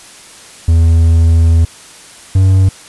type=tone pair in turn; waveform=triangle; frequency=82.41 / 95.04 Hz; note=E2 / F#2; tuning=0 / +47 cents; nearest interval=major second; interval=247 cents; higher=second; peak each=-3 dBFS; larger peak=neither; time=0.68-1.65 / 2.35-2.69 s; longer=first; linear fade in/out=5 ms; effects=white hiss -36 dBFS RMS until 2.88 s + resampled to 24000 Hz

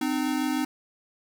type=tone pair together; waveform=square; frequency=258.2 / 304.5 Hz; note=C4 / D#4; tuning=-23 / -37 cents; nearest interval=minor third; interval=286 cents; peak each=-28 / -28 dBFS; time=0.01-0.65 s; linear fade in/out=5 ms; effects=10-bit

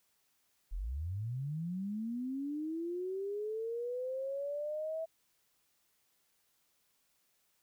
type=linear sweep; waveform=sine; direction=up; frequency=35.12 to 654 Hz; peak=-35 dBFS; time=0.71-5.06 s; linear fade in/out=20 ms; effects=white hiss -75 dBFS RMS until 7.62 s

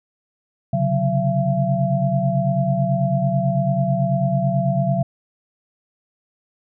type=tone cluster; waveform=sine; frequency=133.3 / 142.4 / 184.9 / 676 Hz; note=C3 / C#3 / F#3 / E5; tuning=+33 / +47 / -1 / +43 cents; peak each=-22 dBFS; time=0.73-5.03 s; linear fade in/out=5 ms; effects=none

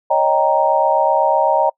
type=chord; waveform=sine; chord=Eb dominant seventh; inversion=third; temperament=equal; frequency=554.4 / 622.3 / 784 / 932.3 Hz; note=Db5 / Eb5 / G5 / Bb5; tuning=0 / 0 / 0 / 0 cents; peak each=-19 / -17 / -18 / -16 dBFS; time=0.1-1.7 s; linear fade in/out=10 ms; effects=noise-tail reverb RT60 0.1 s tail -26 dB re dry

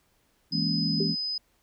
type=chord; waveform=sine; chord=A# half-diminished seventh; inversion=second; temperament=equal; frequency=164.81 / 207.7 / 233.1 / 277.2 Hz; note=E3 / G#3 / A#3 / C#4; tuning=0 / 0 / 0 / 0 cents; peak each=-29 / -31 / -32 / -33 dBFS; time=0.51-1.16 s; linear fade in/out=50 ms
type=tone; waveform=sine; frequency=5020 Hz; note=D#8; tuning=15 cents sharp; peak=-28 dBFS; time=0.52-1.38 s; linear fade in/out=5 ms
type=tone with exponential decay; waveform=sine; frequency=392 Hz; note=G4; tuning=in tune; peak=-23 dBFS; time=1-1.17 s; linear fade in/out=5 ms; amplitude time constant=35 ms
effects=pink hiss -68 dBFS RMS until 1.62 s

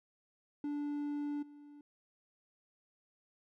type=tone with level steps; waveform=triangle; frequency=291.4 Hz; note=D4; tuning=13 cents flat; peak=-33 / -50 dBFS; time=0.64-1.81 s; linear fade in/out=2 ms; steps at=1.42 s; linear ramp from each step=10 ms; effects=none

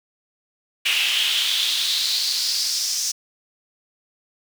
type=noise with high-pass filter sweep; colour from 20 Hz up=brown; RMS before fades=-22 dBFS; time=0.85-3.12 s; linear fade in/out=10 ms; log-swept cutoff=2700 to 5800 Hz; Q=4.6; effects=none

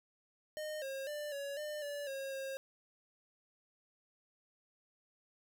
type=tone with pitch steps; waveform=square; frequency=613 / 539 / 593 / 562 / 601 / 577 / 542 / 538 Hz; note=D#5 / C#5 / D5 / C#5 / D5 / D5 / C#5 / C5; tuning=-26 / -49 / +17 / +24 / +40 / -31 / -39 / +48 cents; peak=-40 dBFS; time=0.57-2.57 s; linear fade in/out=0 ms; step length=250 ms; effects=none

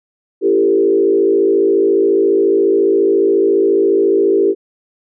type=tone with frequency modulation; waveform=sine; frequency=393.5 Hz; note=G4; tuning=7 cents sharp; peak=-9 dBFS; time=0.41-4.55 s; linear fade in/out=50 ms; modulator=54.4 Hz; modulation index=1.1; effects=none

